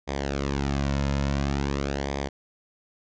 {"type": "tone with flanger", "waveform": "sawtooth", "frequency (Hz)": 69.7, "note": "C#2", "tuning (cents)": 10, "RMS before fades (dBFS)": -27, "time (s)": [0.07, 2.29], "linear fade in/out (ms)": 20, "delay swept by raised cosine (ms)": [0.71, 2.61], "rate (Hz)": 0.48, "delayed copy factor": -0.7, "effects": ["resampled to 16000 Hz"]}